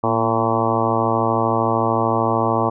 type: harmonic tone with a mistuned harmonic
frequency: 113.3 Hz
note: A#2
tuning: 49 cents flat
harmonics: 1 / 2 / 3 / 4 / 5 / 6 / 7 / 8 / 9 / 10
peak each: -25 / -25 / -25 / -25 / -25 / -25 / -25 / -25 / -25 / -25 dBFS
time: 0.03-2.7 s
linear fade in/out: 10 ms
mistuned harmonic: 2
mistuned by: +48 cents
effects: none